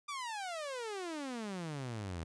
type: exponential sweep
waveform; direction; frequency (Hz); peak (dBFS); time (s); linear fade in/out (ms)
sawtooth; down; 1200 to 78.2; -35; 0.08-2.24; 10
effects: resampled to 22050 Hz